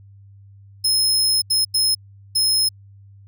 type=tone bursts at uneven times; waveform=sawtooth; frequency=5160 Hz; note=E8; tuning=38 cents flat; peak=-13 dBFS; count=4; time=0.84-1.42 / 1.5-1.65 / 1.74-1.95 / 2.35-2.69 s; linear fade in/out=10 ms; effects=added 99 Hz sine -43 dBFS peak until 3.27 s